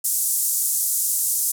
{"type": "band-pass noise", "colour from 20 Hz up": "white", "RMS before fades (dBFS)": -22, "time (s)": [0.04, 1.52], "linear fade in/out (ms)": 10, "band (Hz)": [7100, 13000], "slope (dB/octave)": 24, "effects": []}